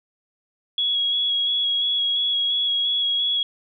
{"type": "tone with vibrato", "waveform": "sine", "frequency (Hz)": 3336, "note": "G#7", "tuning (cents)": 7, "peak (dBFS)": -19, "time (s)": [0.78, 3.43], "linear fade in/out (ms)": 2, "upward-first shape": "square", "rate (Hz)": 2.9, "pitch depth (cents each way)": 13, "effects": []}